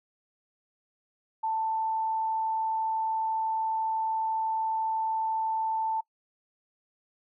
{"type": "tone", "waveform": "sine", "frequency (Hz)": 886, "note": "A5", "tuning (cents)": 12, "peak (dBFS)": -26, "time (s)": [1.43, 6.01], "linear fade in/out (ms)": 10, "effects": ["noise-tail reverb RT60 0.1 s tail -23 dB re dry"]}